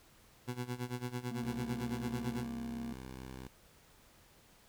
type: tone with tremolo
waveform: 20% pulse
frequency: 123.47 Hz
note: B2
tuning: in tune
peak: -30 dBFS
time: 0.47-2.47 s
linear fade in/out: 20 ms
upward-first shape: sine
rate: 9 Hz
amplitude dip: 85%
type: tone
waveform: triangle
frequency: 233.1 Hz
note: A#3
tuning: in tune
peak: -37 dBFS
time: 1.31-2.93 s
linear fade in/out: 5 ms
type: tone with pitch glide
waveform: 10% pulse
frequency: 65.4 to 64.61 Hz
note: C2 to C2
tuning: 0 to -21 cents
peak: -37 dBFS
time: 1.42-3.48 s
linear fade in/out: 5 ms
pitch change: -21 cents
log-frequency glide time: 2.14-2.85 s
effects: pink hiss -63 dBFS RMS until 4.68 s